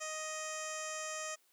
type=tone with low-pass filter; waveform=15% pulse; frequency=624 Hz; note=D#5; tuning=5 cents sharp; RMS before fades=-41 dBFS; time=0-1.36 s; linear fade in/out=20 ms; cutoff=7500 Hz; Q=5.4; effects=white hiss -71 dBFS RMS until 1.52 s + high-pass 300 Hz 12 dB/octave